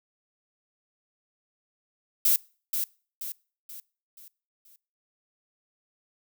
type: noise with echo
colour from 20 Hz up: violet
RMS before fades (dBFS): -21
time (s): 2.25-2.36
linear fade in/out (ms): 2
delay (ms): 480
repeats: 5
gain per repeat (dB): -7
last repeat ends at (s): 4.76
effects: noise-tail reverb RT60 0.4 s tail -24 dB re dry